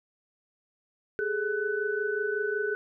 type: tone cluster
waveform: sine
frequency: 405.5 / 430.9 / 1498 Hz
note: G#4 / A4 / F#6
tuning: -41 / -36 / +21 cents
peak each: -31 dBFS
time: 1.19-2.75 s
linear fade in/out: 0 ms
effects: none